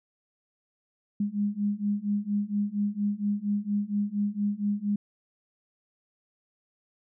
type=beating tone pair; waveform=sine; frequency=202.8 / 207.1 Hz; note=G#3 / G#3; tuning=-41 / -5 cents; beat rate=4.3 Hz; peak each=-29 / -28 dBFS; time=1.2-4.96 s; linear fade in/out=5 ms; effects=none